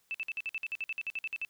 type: tone bursts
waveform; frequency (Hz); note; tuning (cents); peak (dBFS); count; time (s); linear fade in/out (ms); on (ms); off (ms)
sine; 2637; E7; 0; -32; 16; 0.11-1.449; 0; 34; 53
effects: white hiss -71 dBFS RMS until 1.49 s